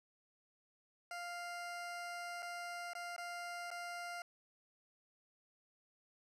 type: tone with dropouts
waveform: 20% pulse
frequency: 698.5 Hz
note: F5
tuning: in tune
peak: -38 dBFS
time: 1.11-4.22 s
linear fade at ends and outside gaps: 2 ms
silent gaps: 2.423-2.427 / 2.934-2.951 / 3.164-3.18 / 3.705-3.713 s
effects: low-pass 10000 Hz 12 dB/octave